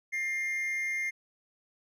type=tone pair together; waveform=triangle; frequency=1795 / 2113 Hz; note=A6 / C7; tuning=+34 / +16 cents; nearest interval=minor third; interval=282 cents; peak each=-40 / -28 dBFS; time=0.12-1.11 s; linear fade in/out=20 ms; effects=none